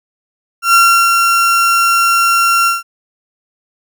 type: tone with ADSR envelope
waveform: 35% pulse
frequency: 1370 Hz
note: F6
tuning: 34 cents flat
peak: -3 dBFS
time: 0.62-2.83 s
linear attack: 120 ms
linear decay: 350 ms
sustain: -4 dB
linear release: 160 ms
effects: none